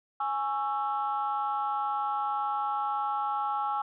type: chord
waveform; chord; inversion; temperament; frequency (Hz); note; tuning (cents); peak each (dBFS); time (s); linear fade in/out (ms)
sine; C# minor; second; equal with one note detuned; 830.6 / 1108.7 / 1328.4; G#5 / C#6 / E6; 0 / 0 / +13; -29 / -34 / -32; 0.2-3.82; 5
effects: tanh soft clip ceiling -20 dBFS